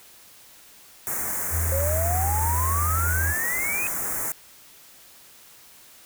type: band-stop noise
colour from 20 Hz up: white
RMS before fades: -28 dBFS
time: 1.07-4.32 s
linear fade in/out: 0 ms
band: 2100 to 6400 Hz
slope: 48 dB/octave
type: tone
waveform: sine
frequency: 82.41 Hz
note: E2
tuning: in tune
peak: -23 dBFS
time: 1.5-3.35 s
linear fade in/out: 50 ms
type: exponential sweep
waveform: sine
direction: up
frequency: 532 to 2547 Hz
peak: -26 dBFS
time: 1.72-3.87 s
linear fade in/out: 0 ms
effects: white hiss -50 dBFS RMS until 6.05 s